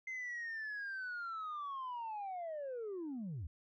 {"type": "linear sweep", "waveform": "sine", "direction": "down", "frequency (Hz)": [2081, 68.1], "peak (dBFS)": -38, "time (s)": [0.07, 3.47], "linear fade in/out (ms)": 5, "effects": ["tanh soft clip ceiling -38 dBFS"]}